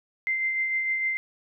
sine tone with tremolo, 2083 Hz, C7, 8 cents flat, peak -22 dBFS, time 0.27-1.17 s, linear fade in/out 0 ms, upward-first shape triangle, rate 6.6 Hz, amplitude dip 40%, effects none

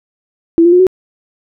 sine tone with pitch steps, 333.4 / 346 / 359 / 372.5 Hz, E4 / F4 / F4 / F#4, +20 / -16 / +48 / +12 cents, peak -4 dBFS, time 0.58-0.868 s, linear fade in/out 0 ms, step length 72 ms, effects none

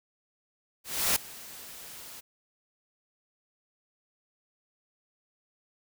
white noise with ADSR envelope, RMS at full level -24 dBFS, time 0.84-2.21 s, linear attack 320 ms, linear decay 5 ms, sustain -21 dB, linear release 15 ms, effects none

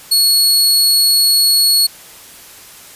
sawtooth tone, 4355 Hz, C#8, 31 cents flat, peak -6 dBFS, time 0.11-1.87 s, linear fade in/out 10 ms, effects white hiss -38 dBFS RMS until 2.95 s + resampled to 32000 Hz

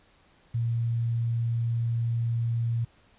sine tone with quantisation, 116.54 Hz, A#2, in tune, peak -24 dBFS, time 0.54-2.85 s, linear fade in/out 10 ms, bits 9, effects pink hiss -61 dBFS RMS until 3.18 s + resampled to 8000 Hz

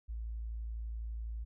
sine tone, 56 Hz, A1, 31 cents sharp, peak -37 dBFS, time 0.08-1.45 s, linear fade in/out 20 ms, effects none

